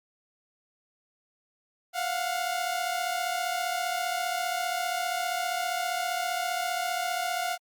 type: tone pair together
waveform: sawtooth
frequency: 694 / 729.1 Hz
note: F5 / F#5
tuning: -11 / -26 cents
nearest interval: minor second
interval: 85 cents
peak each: -27 dBFS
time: 1.93-7.58 s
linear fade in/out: 50 ms
effects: Opus 48 kbps